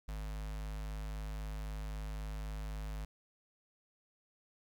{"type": "tone with notch filter", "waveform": "square", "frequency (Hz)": 51.91, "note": "G#1", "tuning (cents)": 0, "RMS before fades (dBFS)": -41, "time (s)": [0.08, 3.05], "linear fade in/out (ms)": 5, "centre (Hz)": 340, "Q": 1.4, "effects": ["12-bit"]}